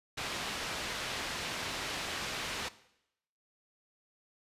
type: low-pass noise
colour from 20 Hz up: white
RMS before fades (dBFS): -38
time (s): 0.17-2.69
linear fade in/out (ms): 10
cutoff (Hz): 3900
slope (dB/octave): 12
effects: noise-tail reverb RT60 0.8 s tail -17 dB re dry + resampled to 32000 Hz